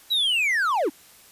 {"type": "linear sweep", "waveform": "triangle", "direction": "down", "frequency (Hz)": [3973, 240.6], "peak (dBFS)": -18, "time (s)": [0.1, 0.9], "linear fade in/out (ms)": 20, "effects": ["white hiss -51 dBFS RMS until 1.31 s", "resampled to 32000 Hz"]}